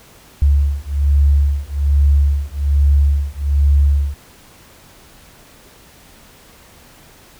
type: beating tone pair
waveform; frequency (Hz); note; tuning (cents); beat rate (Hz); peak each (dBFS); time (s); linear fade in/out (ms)
sine; 70.5 / 71.7; C#2 / D2; +30 / -41; 1.2; -14; 0.42-4.14; 0
effects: pink hiss -45 dBFS RMS until 7.39 s